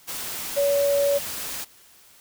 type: tone in noise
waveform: sine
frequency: 566 Hz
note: C#5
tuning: 36 cents sharp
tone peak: -18 dBFS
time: 0.56-1.19 s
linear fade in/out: 20 ms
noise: white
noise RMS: -32 dBFS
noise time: 0.07-1.65 s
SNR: +11 dB
effects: white hiss -53 dBFS RMS until 2.2 s